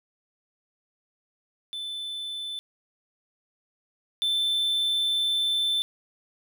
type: tone pair in turn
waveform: triangle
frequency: 3520 / 3537 Hz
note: A7 / A7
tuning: 0 / +8 cents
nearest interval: unison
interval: 8 cents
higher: second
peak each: -30 / -21 dBFS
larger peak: second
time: 1.73-2.59 / 4.22-5.82 s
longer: second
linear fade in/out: 0 ms
effects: none